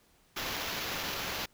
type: noise with sample-and-hold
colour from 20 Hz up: white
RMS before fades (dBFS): -36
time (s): 0.36-1.46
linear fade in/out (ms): 10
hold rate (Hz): 8820
effects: pink hiss -66 dBFS RMS until 1.53 s